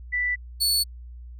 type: tone pair in turn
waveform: sine / sawtooth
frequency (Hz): 1975.5 / 4435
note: B6 / C#8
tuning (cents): 0 / 0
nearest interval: octave + major second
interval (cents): 1400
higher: second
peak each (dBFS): -22 / -17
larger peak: second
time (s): 0.12-0.36 / 0.6-0.84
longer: neither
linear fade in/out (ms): 20
effects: added 60 Hz sine -38 dBFS peak until 1.39 s